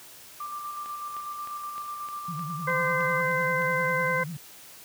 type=tone with tremolo; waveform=sine; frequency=1182 Hz; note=D6; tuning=11 cents sharp; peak=-32 dBFS; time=0.4-3.21 s; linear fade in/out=5 ms; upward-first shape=square; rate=8.1 Hz; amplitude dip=30%
type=click train; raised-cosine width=0.3 ms; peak=-29 dBFS; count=10; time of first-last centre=0.86-3.621 s; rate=3.26 Hz
type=tone with vibrato; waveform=sine; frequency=160 Hz; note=D#3; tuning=49 cents sharp; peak=-33 dBFS; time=2.28-4.37 s; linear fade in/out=5 ms; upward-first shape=triangle; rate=10 Hz; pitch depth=220 cents each way
type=harmonic tone; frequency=515 Hz; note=C5; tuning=28 cents flat; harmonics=1 / 2 / 3 / 4; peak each=-29 / -29 / -29 / -29 dBFS; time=2.67-4.24 s; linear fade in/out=10 ms
effects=white hiss -48 dBFS RMS until 4.84 s + high-pass 60 Hz 12 dB/octave